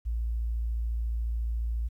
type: tone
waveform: sine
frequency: 57.1 Hz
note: A#1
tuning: 35 cents flat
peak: -27 dBFS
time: 0.05-1.89 s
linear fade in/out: 20 ms
effects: 11-bit